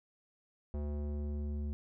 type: tone with low-pass filter sweep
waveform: square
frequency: 73.42 Hz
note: D2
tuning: in tune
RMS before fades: -37 dBFS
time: 0.74-1.73 s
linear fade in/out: 0 ms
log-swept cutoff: 600 to 250 Hz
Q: 1
effects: none